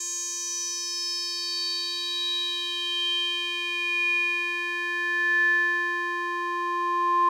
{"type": "tone with band-pass filter sweep", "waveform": "square", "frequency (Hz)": 349.2, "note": "F4", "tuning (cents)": 0, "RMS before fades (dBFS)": -27, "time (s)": [0, 7.29], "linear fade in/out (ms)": 5, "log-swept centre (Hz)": [6900, 1100], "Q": 9.3, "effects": []}